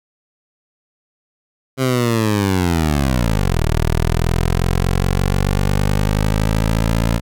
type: linear two-way sweep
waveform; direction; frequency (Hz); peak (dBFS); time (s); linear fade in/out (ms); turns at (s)
15% pulse; down then up; 133.7 to 38.35 to 57.3; -8; 1.77-7.21; 50; 3.62
effects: none